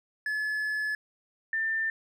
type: tone pair in turn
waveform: triangle / sine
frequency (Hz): 1716 / 1789.9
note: A6 / A6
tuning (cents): -44 / +29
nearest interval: minor second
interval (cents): 73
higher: second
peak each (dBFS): -26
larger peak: neither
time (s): 0.26-0.95 / 1.53-1.9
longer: first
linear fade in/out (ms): 2
effects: none